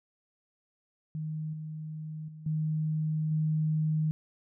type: tone with level steps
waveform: sine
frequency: 155.56 Hz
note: D#3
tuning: in tune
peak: -32 / -36 / -43 / -27 / -25 dBFS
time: 1.15-4.11 s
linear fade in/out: 0 ms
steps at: 1.53 / 2.28 / 2.46 / 3.31 s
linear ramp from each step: 5 ms
effects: none